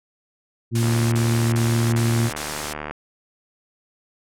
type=harmonic tone; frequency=115.9 Hz; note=A#2; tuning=10 cents flat; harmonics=1 / 2 / 3; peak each=-18 / -24 / -28 dBFS; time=0.71-2.31 s; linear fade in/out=50 ms
type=noise bursts; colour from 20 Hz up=white; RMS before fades=-29 dBFS; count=5; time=0.75-2.732 s; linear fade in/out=5 ms; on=370 ms; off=33 ms
type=click train; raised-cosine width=0.5 ms; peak=-14 dBFS; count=157; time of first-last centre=0.83-2.91 s; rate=75 Hz
effects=low-pass 10000 Hz 12 dB/octave